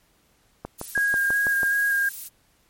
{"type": "click train", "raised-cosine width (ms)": 1, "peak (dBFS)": -17, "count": 7, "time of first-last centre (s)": [0.65, 1.632], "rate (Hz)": 6.11}
{"type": "noise", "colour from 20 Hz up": "violet", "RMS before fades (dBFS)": -34, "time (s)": [0.78, 2.29], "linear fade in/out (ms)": 20}
{"type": "tone with vibrato", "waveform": "sine", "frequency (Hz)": 1628, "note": "G#6", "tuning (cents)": -35, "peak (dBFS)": -19, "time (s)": [0.95, 2.09], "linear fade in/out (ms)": 5, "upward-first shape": "square", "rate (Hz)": 2.6, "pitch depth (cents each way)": 14}
{"effects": ["pink hiss -63 dBFS RMS until 2.69 s", "MP3 64 kbps"]}